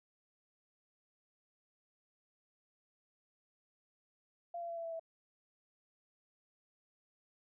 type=tone with pitch steps; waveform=sine; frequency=689 / 682.3 / 675.6 / 669 / 662.5 / 656 Hz; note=F5 / F5 / E5 / E5 / E5 / E5; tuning=-24 / -41 / +42 / +25 / +9 / -9 cents; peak=-39 dBFS; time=4.54-4.996 s; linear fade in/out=5 ms; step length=76 ms; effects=none